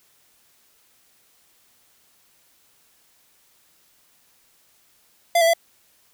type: tone with pitch steps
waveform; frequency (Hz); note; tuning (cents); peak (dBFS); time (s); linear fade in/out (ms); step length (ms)
square; 687 / 660 / 672; F5 / E5 / E5; -29 / +2 / +33; -15; 5.35-5.536; 5; 62
effects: white hiss -60 dBFS RMS until 6.13 s